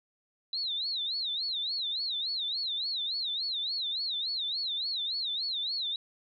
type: tone with vibrato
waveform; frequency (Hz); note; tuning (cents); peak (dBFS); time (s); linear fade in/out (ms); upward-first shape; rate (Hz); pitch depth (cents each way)
sine; 3938; B7; -6; -30; 0.53-5.96; 2; sine; 3.5; 200
effects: none